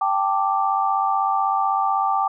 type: chord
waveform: sine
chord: G suspended second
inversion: none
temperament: equal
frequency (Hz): 784 / 880 / 1174.7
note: G5 / A5 / D6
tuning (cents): 0 / 0 / 0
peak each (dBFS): -21 / -24 / -22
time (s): 0.01-2.28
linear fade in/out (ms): 5
effects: none